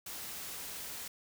white noise, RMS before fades -43 dBFS, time 0.06-1.08 s, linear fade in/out 5 ms, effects none

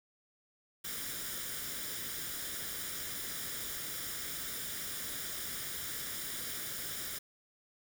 white noise with comb filter, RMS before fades -40 dBFS, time 0.84-7.19 s, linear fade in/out 10 ms, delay 0.57 ms, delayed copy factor +0.6, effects none

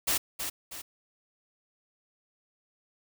white noise with echo, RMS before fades -27 dBFS, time 0.07-0.18 s, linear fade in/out 10 ms, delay 320 ms, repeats 2, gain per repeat -7 dB, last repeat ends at 0.82 s, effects none

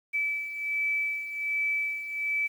sine beating tone pair, 2306 / 2307.3 Hz, D7 / D7, -32 / -31 cents, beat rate 1.3 Hz, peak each -34 / -28 dBFS, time 0.13-2.48 s, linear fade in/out 20 ms, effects 9-bit

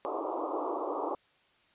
pink band-pass noise, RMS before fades -34 dBFS, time 0.05-1.15 s, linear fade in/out 0 ms, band 290 to 1200 Hz, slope 96 dB/octave, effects white hiss -66 dBFS RMS until 1.74 s + resampled to 8000 Hz

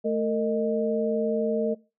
sine tone cluster, 219.3 / 455.9 / 619 Hz, A3 / A#4 / D#5, -6 / -39 / -9 cents, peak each -28 / -25 / -28 dBFS, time 0.04-1.75 s, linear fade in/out 20 ms, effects noise-tail reverb RT60 0.3 s tail -22 dB re dry

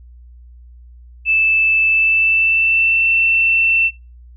sine tone with pitch glide, 2634 to 2683 Hz, E7 to E7, -2 to +30 cents, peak -11 dBFS, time 1.25-3.91 s, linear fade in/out 50 ms, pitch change +32 cents, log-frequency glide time 1.89-3.1 s, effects noise-tail reverb RT60 0.3 s tail -26 dB re dry + added 60 Hz sine -38 dBFS peak until 4.36 s

